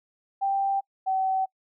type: tone pair in turn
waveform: sine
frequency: 786 / 761.9 Hz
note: G5 / G5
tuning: +4 / -49 cents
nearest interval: minor second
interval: 53 cents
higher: first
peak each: -22 dBFS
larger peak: neither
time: 0.41-0.81 / 1.06-1.46 s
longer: neither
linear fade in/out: 20 ms
effects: noise-tail reverb RT60 0.1 s tail -26 dB re dry